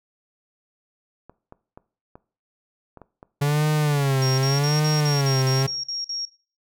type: clicks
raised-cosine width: 1 ms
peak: -28 dBFS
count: 7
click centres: 1.296 / 1.524 / 1.775 / 2.155 / 2.973 / 3.017 / 3.229 s
type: tone with vibrato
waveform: 45% pulse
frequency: 141.7 Hz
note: C#3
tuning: 38 cents sharp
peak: -18 dBFS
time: 3.41-5.67 s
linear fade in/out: 10 ms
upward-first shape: sine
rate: 0.85 Hz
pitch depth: 130 cents each way
type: tone bursts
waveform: sine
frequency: 5580 Hz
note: F8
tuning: 2 cents flat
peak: -26 dBFS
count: 10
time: 4.22-6.252 s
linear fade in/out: 2 ms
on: 160 ms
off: 48 ms
effects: noise-tail reverb RT60 0.4 s tail -19 dB re dry